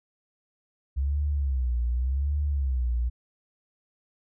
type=tone with vibrato; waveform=sine; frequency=66 Hz; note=C2; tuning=16 cents sharp; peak=-23 dBFS; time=0.96-3.1 s; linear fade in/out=20 ms; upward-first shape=sine; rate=0.87 Hz; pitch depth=180 cents each way; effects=none